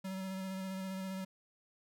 square tone with vibrato, 190 Hz, F#3, 46 cents sharp, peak -39 dBFS, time 0.04-1.25 s, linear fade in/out 10 ms, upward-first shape square, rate 15 Hz, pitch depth 15 cents each way, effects none

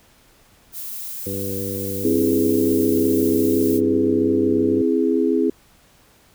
violet noise, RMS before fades -31 dBFS, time 0.72-3.81 s, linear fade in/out 50 ms
harmonic tone, 98 Hz, G2, in tune, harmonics 1 / 2 / 3 / 4 / 5, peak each -31 / -31 / -32 / -32 / -30 dBFS, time 1.26-4.82 s, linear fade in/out 5 ms
sine chord, C augmented, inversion none, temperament equal, 261.6 / 329.6 / 415.3 Hz, C4 / E4 / G#4, 0 / 0 / 0 cents, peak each -20 dBFS, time 2.04-5.5 s, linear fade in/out 5 ms
effects pink hiss -54 dBFS RMS until 6.34 s

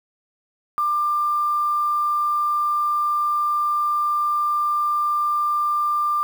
sine tone with quantisation, 1191 Hz, D6, 24 cents sharp, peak -18 dBFS, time 0.78-6.23 s, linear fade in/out 0 ms, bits 7, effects none

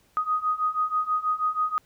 sine beating tone pair, 1244.5 / 1250.7 Hz, D#6 / D#6, 0 / +9 cents, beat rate 6.2 Hz, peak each -27 / -25 dBFS, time 0.17-1.78 s, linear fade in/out 0 ms, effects pink hiss -63 dBFS RMS until 1.85 s

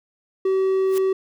triangle tone, 381.6 Hz, G4, 47 cents flat, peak -15 dBFS, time 0.45-1.13 s, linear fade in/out 5 ms
white noise with exponential growth, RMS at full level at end -31 dBFS, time 0.85-0.98 s, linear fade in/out 1 ms, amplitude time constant 28 ms
effects none

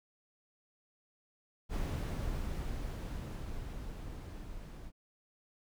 brown noise with level ramp, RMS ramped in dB -34 to -47 dBFS, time 1.69-4.92 s, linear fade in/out 50 ms, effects none

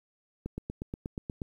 click train, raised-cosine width 3 ms, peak -22 dBFS, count 9, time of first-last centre 0.46-1.418 s, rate 8.35 Hz, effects 10-bit

